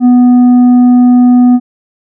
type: tone with tanh clipping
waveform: sine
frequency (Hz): 246.9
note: B3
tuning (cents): 0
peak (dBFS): -3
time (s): 0-1.6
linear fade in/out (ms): 50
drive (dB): 5
effects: none